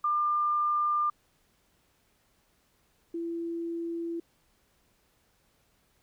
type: tone pair in turn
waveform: sine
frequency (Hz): 1198 / 336.2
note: D6 / E4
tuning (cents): +34 / +34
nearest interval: octave + minor seventh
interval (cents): 2200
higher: first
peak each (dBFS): -24 / -31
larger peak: first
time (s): 0.04-1.1 / 3.14-4.2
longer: neither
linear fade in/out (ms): 5
effects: pink hiss -69 dBFS RMS until 6.02 s